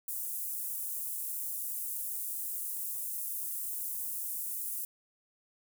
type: high-pass noise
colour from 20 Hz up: pink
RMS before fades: -37 dBFS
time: 0.08-4.85 s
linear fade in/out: 2 ms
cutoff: 10000 Hz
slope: 24 dB/octave
effects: none